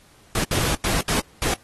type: noise bursts at uneven times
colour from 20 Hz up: pink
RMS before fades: -23 dBFS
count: 5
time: 0.35-0.44 / 0.51-0.75 / 0.84-1.01 / 1.08-1.2 / 1.42-1.54 s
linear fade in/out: 2 ms
effects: pink hiss -54 dBFS RMS until 1.63 s + AAC 32 kbps